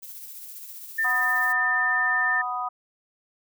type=noise with tremolo; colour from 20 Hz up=violet; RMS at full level=-39 dBFS; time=0.02-1.53 s; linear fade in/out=10 ms; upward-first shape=sine; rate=15 Hz; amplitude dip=35%
type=tone; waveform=sine; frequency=1793 Hz; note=A6; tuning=32 cents sharp; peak=-21 dBFS; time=0.98-2.42 s; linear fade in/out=10 ms
type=chord; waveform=sine; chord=B major; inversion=second; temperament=equal; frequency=740 / 987.8 / 1244.5 Hz; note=F#5 / B5 / D#6; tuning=0 / 0 / 0 cents; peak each=-31 / -32 / -29 dBFS; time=1.04-2.69 s; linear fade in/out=10 ms
effects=none